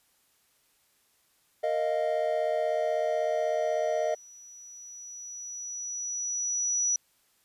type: chord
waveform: triangle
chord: Bb suspended fourth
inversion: none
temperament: equal with one note detuned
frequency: 462.4 / 622.3 / 698.5 Hz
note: Bb4 / Eb5 / F5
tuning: -14 / 0 / 0 cents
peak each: -31 / -25 / -30 dBFS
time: 1.63-4.15 s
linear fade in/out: 10 ms
type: tone with exponential growth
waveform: sine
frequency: 5880 Hz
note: F#8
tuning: 12 cents flat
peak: -23 dBFS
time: 2.68-6.96 s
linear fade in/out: 2 ms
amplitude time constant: 930 ms
effects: white hiss -68 dBFS RMS until 7.44 s + resampled to 32000 Hz